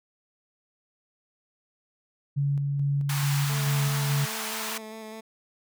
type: tone with tremolo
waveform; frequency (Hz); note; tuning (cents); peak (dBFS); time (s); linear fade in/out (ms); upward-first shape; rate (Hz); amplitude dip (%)
sine; 141.3; C#3; +34; -22; 2.36-4.26; 20; square; 2.3; 25
type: high-pass noise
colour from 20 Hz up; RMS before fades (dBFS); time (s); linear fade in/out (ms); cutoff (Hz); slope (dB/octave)
pink; -33; 3.09-4.78; 5; 800; 48
type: tone with vibrato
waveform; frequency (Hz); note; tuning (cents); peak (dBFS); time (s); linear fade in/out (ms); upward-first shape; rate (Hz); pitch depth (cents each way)
15% pulse; 219.4; A3; -5; -32; 3.49-5.21; 10; square; 4.9; 15
effects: none